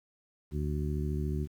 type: harmonic tone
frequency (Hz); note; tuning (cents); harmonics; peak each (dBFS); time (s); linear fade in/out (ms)
74; D2; +14; 1 / 2 / 3 / 4 / 5; -32 / -34 / -39 / -43 / -40; 0.51-1.48; 50
effects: 10-bit